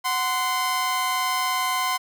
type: tone pair together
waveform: sawtooth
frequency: 740 / 1036.3 Hz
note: F#5 / C6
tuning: 0 / -17 cents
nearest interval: tritone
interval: 583 cents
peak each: -25 / -19 dBFS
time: 0.04-1.98 s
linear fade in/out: 20 ms
effects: none